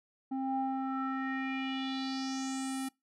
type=tone with low-pass filter sweep; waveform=square; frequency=265.6 Hz; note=C4; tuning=26 cents sharp; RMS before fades=-35 dBFS; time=0.31-2.89 s; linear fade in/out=10 ms; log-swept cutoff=600 to 11000 Hz; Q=4.2; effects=noise-tail reverb RT60 0.2 s tail -24 dB re dry